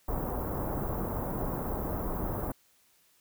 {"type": "band-stop noise", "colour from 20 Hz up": "pink", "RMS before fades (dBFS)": -33, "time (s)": [0.08, 2.52], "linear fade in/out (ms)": 5, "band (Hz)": [1100, 16000], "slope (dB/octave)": 24, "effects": ["white hiss -66 dBFS RMS until 3.2 s"]}